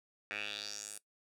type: tone with band-pass filter sweep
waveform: 10% pulse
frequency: 103.83 Hz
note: G#2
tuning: in tune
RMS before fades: -43 dBFS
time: 0.31-0.98 s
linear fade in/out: 0 ms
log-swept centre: 2100 to 9700 Hz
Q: 3.8
effects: noise-tail reverb RT60 0.1 s tail -18 dB re dry